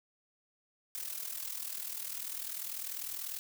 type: noise with amplitude modulation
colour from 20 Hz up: blue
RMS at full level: -37 dBFS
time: 0.95-3.39 s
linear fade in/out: 0 ms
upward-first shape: sine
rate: 40.2 Hz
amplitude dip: 70%
effects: none